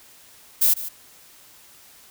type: noise with echo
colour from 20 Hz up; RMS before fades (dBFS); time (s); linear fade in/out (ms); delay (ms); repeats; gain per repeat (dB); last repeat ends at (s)
violet; -17; 0.61-0.74; 10; 150; 1; -14; 0.89
effects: white hiss -50 dBFS RMS until 2.1 s